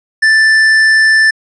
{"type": "tone with tanh clipping", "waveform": "triangle", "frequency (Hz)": 1764, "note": "A6", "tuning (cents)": 4, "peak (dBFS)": -7, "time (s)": [0.22, 1.31], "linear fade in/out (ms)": 10, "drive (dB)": 13, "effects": ["resampled to 22050 Hz"]}